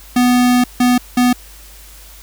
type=tone bursts at uneven times; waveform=square; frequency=247.1 Hz; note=B3; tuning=1 cent sharp; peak=-10 dBFS; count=3; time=0.16-0.64 / 0.8-0.98 / 1.17-1.33 s; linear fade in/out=5 ms; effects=added 50 Hz sine -39 dBFS peak until 2.22 s + white hiss -41 dBFS RMS until 2.22 s